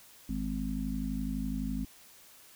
harmonic tone, 51.91 Hz, G#1, in tune, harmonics 1 / 3 / 4 / 5, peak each -36 / -41 / -36 / -36 dBFS, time 0.29-1.85 s, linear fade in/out 5 ms, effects white hiss -56 dBFS RMS until 2.55 s

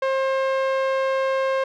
sawtooth tone with low-pass filter, 533 Hz, C5, 32 cents sharp, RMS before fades -22 dBFS, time 0.02-1.64 s, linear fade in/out 5 ms, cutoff 2400 Hz, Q 0.56, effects none

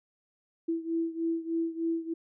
sine beating tone pair, 329.3 / 332.6 Hz, E4 / E4, -2 / +16 cents, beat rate 3.3 Hz, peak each -30 / -33 dBFS, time 0.68-2.14 s, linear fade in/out 10 ms, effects none

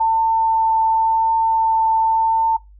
sine tone with vibrato, 895 Hz, A5, 29 cents sharp, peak -13 dBFS, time 0-2.57 s, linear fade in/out 10 ms, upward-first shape triangle, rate 0.92 Hz, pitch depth 8 cents each way, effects noise-tail reverb RT60 0.2 s tail -20 dB re dry + added 50 Hz sine -42 dBFS peak until 2.79 s

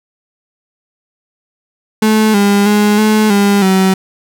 35% pulse tone with pitch steps, 216.9 / 201.9 / 208.3 / 215 / 201.5 / 189.7 Hz, A3 / G#3 / G#3 / A3 / G3 / F#3, -25 / -49 / +5 / -40 / +48 / +43 cents, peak -6 dBFS, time 2.02-3.94 s, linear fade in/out 5 ms, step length 320 ms, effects none

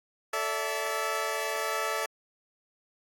15% pulse chord, A suspended fourth, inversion none, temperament equal with one note detuned, 440 / 576.6 / 659.3 Hz, A4 / D5 / E5, 0 / -32 / 0 cents, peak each -27 dBFS, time 0.33-2.06 s, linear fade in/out 5 ms, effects AAC 64 kbps

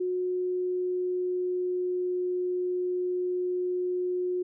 sine tone with pitch glide, 364 to 361.5 Hz, F#4 to F#4, -28 to -40 cents, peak -26 dBFS, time 0-4.43 s, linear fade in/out 10 ms, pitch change -12 cents, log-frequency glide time 0.21-2.24 s, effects none

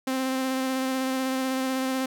sawtooth tone with vibrato, 261.9 Hz, C4, 2 cents sharp, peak -21 dBFS, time 0.07-2.06 s, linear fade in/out 5 ms, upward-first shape square, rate 16 Hz, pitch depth 12 cents each way, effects none

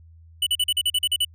square tone bursts, 2968 Hz, F#7, 5 cents sharp, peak -19 dBFS, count 10, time 0.42-1.249 s, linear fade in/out 5 ms, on 46 ms, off 41 ms, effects added 82 Hz sine -46 dBFS peak until 1.34 s

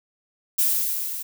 violet noise with level ramp, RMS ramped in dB -19 to -32 dBFS, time 0.58-1.23 s, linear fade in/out 10 ms, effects none

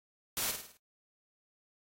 white noise with echo, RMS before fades -34 dBFS, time 0.37-0.51 s, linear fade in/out 0 ms, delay 52 ms, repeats 5, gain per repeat -6 dB, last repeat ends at 0.77 s, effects AAC 48 kbps

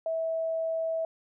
sine tone, 651 Hz, E5, 22 cents flat, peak -27 dBFS, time 0.06-1.05 s, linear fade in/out 2 ms, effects none

